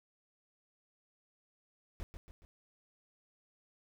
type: noise with echo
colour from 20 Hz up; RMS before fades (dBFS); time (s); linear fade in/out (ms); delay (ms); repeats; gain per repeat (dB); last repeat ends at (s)
brown; -40; 2-2.03; 0; 140; 3; -6; 2.45
effects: none